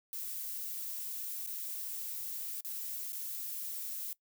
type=noise with dropouts; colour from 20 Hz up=violet; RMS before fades=-40 dBFS; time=0.13-4.13 s; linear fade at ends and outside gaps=0 ms; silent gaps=1.464-1.473 / 2.607-2.648 / 3.122-3.13 s; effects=noise-tail reverb RT60 0.1 s tail -21 dB re dry